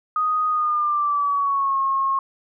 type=tone with pitch glide; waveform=sine; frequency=1244.5 to 1083.4 Hz; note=D#6 to C#6; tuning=0 to -40 cents; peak=-18 dBFS; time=0.16-2.19 s; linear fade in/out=2 ms; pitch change=-240 cents; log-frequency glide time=0.49-1.78 s; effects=none